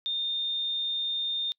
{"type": "tone", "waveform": "sine", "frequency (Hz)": 3635, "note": "A#7", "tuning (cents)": -44, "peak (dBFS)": -27, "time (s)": [0.06, 1.52], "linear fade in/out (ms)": 0, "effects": ["noise-tail reverb RT60 0.1 s tail -25 dB re dry"]}